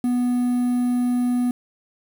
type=tone with quantisation; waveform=triangle; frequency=245.9 Hz; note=B3; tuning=7 cents flat; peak=-16 dBFS; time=0.04-1.51 s; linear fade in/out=2 ms; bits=7; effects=none